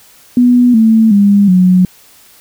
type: tone with pitch steps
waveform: sine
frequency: 245.6 / 222.6 / 201.8 / 182.93 Hz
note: B3 / A3 / G#3 / F#3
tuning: -9 / +20 / -49 / -19 cents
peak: -4 dBFS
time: 0.37-1.85 s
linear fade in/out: 2 ms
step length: 370 ms
effects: white hiss -43 dBFS RMS until 2.4 s